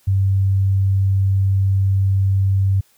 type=tone; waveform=sine; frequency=97 Hz; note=G2; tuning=18 cents flat; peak=-13 dBFS; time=0.07-2.81 s; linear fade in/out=10 ms; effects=white hiss -57 dBFS RMS until 2.97 s